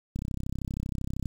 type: click train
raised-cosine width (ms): 5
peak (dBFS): -20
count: 37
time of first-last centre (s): 0.16-1.258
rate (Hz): 32.8
effects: 8-bit